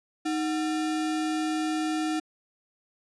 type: tone with sample-and-hold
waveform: sine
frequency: 311.8 Hz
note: D#4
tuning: 4 cents sharp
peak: -25 dBFS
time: 0.25-2.2 s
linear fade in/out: 10 ms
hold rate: 1050 Hz
effects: resampled to 22050 Hz